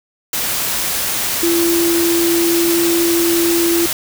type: tone in noise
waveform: sine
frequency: 339 Hz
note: E4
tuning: 49 cents sharp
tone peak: -13 dBFS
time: 1.43-3.86 s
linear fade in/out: 2 ms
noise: white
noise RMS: -19 dBFS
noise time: 0.33-3.93 s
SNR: +3 dB
effects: none